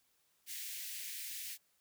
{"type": "high-pass noise", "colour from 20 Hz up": "white", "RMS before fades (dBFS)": -44, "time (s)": [0.46, 1.58], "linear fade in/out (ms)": 50, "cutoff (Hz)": 1800, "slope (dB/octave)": 48, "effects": ["white hiss -75 dBFS RMS until 1.8 s"]}